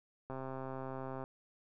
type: click train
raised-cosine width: 1 ms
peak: -29 dBFS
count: 125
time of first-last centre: 0.3-1.239 s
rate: 132 Hz
effects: none